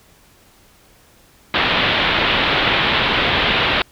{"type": "low-pass noise", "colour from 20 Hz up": "white", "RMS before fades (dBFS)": -17, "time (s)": [1.54, 3.82], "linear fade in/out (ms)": 2, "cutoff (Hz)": 3700, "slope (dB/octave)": 48, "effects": ["pink hiss -51 dBFS RMS until 3.91 s"]}